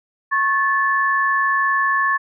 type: tone pair together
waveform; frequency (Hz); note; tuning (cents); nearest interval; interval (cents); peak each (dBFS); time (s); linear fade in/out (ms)
sine; 1096.3 / 1739; C#6 / A6; -20 / -21; minor sixth; 799; -18; 0.31-2.18; 20
effects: none